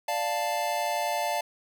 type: chord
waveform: square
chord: D minor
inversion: none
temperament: equal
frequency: 587.3 / 698.5 / 880 Hz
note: D5 / F5 / A5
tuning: 0 / 0 / 0 cents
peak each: -33 / -31 / -31 dBFS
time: 0.08-1.41 s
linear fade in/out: 5 ms
effects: none